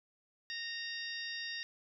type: harmonic tone with a mistuned harmonic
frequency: 926 Hz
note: A#5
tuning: 12 cents flat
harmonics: 2 / 3 / 4 / 5 / 6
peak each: -42 / -47 / -45 / -47 / -47 dBFS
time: 0.5-1.63 s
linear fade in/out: 0 ms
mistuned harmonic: 5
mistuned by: +51 cents
effects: none